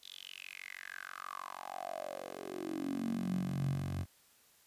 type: tone with high-pass filter sweep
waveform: 10% pulse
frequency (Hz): 46.25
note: F#1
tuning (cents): 0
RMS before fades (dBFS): -40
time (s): 0.01-4.06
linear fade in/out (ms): 50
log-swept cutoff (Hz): 3800 to 95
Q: 6.9
effects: white hiss -66 dBFS RMS until 4.66 s + resampled to 32000 Hz